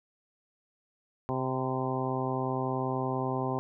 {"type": "harmonic tone with a mistuned harmonic", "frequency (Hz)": 130.4, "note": "C3", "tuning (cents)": -5, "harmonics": [1, 2, 3, 4, 5, 6, 7, 8], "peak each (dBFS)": [-34, -35, -35, -39, -39, -37, -39, -38], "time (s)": [1.29, 3.59], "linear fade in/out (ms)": 0, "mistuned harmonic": 8, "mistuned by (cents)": -29, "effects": []}